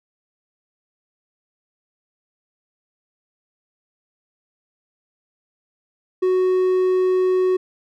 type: tone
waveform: triangle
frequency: 370 Hz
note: F#4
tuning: in tune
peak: -13 dBFS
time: 6.22-7.57 s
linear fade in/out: 10 ms
effects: none